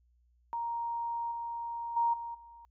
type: tone with level steps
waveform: sine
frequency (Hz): 935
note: A#5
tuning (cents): +5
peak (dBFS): -32 / -35 / -25 / -37 / -50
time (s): 0.53-2.65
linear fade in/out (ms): 0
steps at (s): 1.31 / 1.96 / 2.13 / 2.34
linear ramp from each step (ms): 10
effects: added 60 Hz sine -65 dBFS peak until 2.7 s